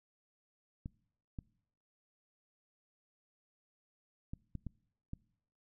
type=clicks; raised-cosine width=5 ms; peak=-29 dBFS; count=6; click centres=0.859 / 1.388 / 4.335 / 4.553 / 4.667 / 5.134 s; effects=noise-tail reverb RT60 0.7 s tail -24 dB re dry